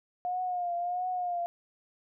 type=tone with vibrato; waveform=sine; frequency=714 Hz; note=F5; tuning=38 cents sharp; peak=-29 dBFS; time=0.25-1.46 s; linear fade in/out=0 ms; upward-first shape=triangle; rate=1.5 Hz; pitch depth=59 cents each way; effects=none